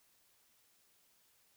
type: silence
effects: white hiss -71 dBFS RMS until 1.56 s